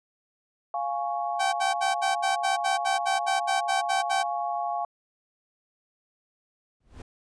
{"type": "chord", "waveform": "sine", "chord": "Db major", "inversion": "first", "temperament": "equal", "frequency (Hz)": [698.5, 830.6, 1108.7], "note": ["F5", "Ab5", "Db6"], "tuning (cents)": [0, 0, 0], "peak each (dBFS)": [-29, -31, -34], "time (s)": [0.74, 4.85], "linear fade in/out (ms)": 2}
{"type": "tone bursts", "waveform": "sawtooth", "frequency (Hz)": 772, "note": "G5", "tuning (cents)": -27, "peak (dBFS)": -20, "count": 14, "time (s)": [1.39, 4.234], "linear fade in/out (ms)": 20, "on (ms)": 140, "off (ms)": 68}
{"type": "noise with exponential growth", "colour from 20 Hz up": "brown", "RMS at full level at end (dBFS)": -35, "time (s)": [6.8, 7.02], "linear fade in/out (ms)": 5, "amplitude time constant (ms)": 47}
{"effects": ["resampled to 22050 Hz"]}